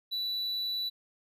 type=tone; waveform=triangle; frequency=3955 Hz; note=B7; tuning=2 cents sharp; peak=-29 dBFS; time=0.11-0.9 s; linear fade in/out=20 ms; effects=none